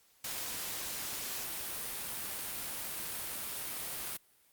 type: noise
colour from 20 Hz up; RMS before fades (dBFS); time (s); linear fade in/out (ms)
white; -39; 0.24-4.17; 5
effects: white hiss -67 dBFS RMS until 4.52 s + Opus 48 kbps